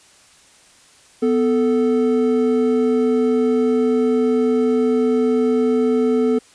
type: tone pair together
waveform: triangle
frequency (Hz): 249 / 440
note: B3 / A4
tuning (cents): +14 / 0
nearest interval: minor seventh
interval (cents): 986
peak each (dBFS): -15 / -15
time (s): 1.22-6.39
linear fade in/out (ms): 10
effects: white hiss -50 dBFS RMS until 6.54 s + resampled to 22050 Hz